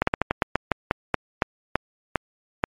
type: slowing click train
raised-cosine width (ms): 0.5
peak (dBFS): -4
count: 14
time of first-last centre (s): 0.02-2.639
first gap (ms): 54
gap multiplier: 1.2
effects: MP3 64 kbps